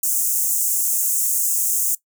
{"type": "high-pass noise", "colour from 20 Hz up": "pink", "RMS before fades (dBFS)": -20, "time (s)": [0.03, 1.95], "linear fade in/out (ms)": 5, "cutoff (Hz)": 6700, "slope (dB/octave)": 48, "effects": ["noise-tail reverb RT60 0.1 s tail -19 dB re dry"]}